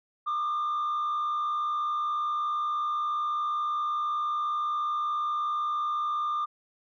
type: tone with frequency modulation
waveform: sine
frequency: 1201 Hz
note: D6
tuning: 38 cents sharp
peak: -24 dBFS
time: 0.26-6.46 s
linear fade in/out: 20 ms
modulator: 65.3 Hz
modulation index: 0.43
effects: tanh soft clip ceiling -25 dBFS